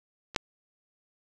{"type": "clicks", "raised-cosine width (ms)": 0.2, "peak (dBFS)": [-25, -7], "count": 2, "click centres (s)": [0.347, 0.362], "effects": []}